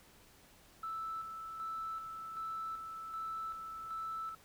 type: tone with tremolo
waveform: sine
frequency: 1317 Hz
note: E6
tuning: 2 cents flat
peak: -37 dBFS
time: 0.83-4.35 s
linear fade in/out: 5 ms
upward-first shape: square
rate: 1.3 Hz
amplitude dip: 45%
effects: tanh soft clip ceiling -33 dBFS + pink hiss -62 dBFS RMS until 4.44 s